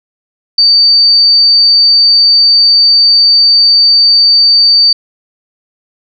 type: tone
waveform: sine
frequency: 4602 Hz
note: D8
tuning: 36 cents flat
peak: -3 dBFS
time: 0.58-4.93 s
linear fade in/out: 5 ms
effects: none